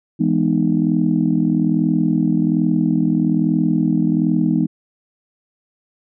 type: chord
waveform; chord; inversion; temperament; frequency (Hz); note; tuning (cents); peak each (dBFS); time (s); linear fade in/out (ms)
sine; E major seventh; none; just; 164.81 / 206 / 247.2 / 309; E3 / G#3 / B3 / D#4; 0 / -14 / +2 / -12; -19; 0.19-4.67; 20
effects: tanh soft clip ceiling -4 dBFS